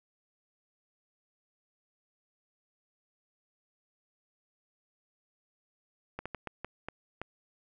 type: slowing click train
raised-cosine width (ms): 0.5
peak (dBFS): -22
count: 7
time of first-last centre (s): 6.19-7.216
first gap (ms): 66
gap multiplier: 1.38
effects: none